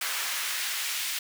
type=noise with high-pass filter sweep; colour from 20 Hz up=pink; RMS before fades=-31 dBFS; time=0.01-1.19 s; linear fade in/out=5 ms; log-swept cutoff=1400 to 2400 Hz; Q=1; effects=none